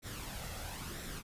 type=noise with flanger; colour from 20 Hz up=pink; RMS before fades=-43 dBFS; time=0.02-1.23 s; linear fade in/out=50 ms; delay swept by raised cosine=0.52 to 1.52 ms; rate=1 Hz; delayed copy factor=+0.5; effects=resampled to 32000 Hz